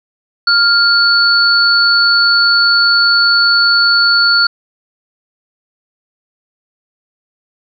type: tone pair together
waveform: sine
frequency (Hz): 1400 / 4445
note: F6 / C#8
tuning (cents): +4 / +4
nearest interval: octave + minor sixth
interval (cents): 2000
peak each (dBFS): -10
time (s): 0.47-4.47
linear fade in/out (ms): 5
effects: none